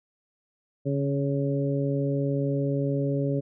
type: harmonic tone with a mistuned harmonic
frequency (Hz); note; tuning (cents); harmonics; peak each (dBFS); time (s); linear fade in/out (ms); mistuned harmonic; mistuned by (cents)
139.5; C#3; +11; 1 / 2 / 3 / 4; -26 / -29 / -31 / -32; 0.85-3.41; 20; 1; +25
effects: none